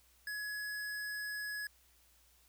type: tone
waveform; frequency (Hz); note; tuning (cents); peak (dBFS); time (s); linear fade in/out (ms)
square; 1685; G#6; +25; -39; 0.27-1.67; 2
effects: added 60 Hz sine -70 dBFS peak until 2.48 s + white hiss -68 dBFS RMS until 2.48 s